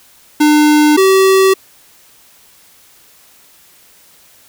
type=tone pair in turn; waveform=square; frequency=300 / 383.1 Hz; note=D4 / G4; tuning=+37 / -40 cents; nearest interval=major third; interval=423 cents; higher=second; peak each=-7 dBFS; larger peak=neither; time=0.4-0.97 / 0.97-1.54 s; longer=neither; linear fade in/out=10 ms; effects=white hiss -46 dBFS RMS until 4.48 s